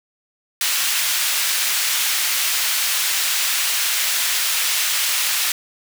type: high-pass noise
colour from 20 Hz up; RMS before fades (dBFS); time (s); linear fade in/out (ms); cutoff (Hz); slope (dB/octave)
pink; -20; 0.61-5.52; 2; 2100; 12
effects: none